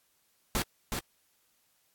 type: noise with echo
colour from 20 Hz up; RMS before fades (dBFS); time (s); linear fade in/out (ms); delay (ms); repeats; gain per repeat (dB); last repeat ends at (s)
pink; -29; 0.55-0.62; 0; 370; 1; -4; 0.99
effects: white hiss -71 dBFS RMS until 1.94 s + AAC 64 kbps